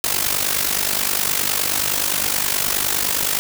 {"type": "noise with amplitude modulation", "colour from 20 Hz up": "white", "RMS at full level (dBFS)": -17, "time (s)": [0.04, 3.39], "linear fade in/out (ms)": 0, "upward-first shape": "sine", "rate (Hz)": 49.6, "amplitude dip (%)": 75, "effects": []}